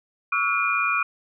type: tone cluster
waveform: sine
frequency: 1130 / 1310 / 1428 / 2427 Hz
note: C#6 / E6 / F6 / D#7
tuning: +33 / -11 / +38 / -44 cents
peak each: -27 / -27 / -27 / -23 dBFS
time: 0.32-1.03 s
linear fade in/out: 5 ms
effects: none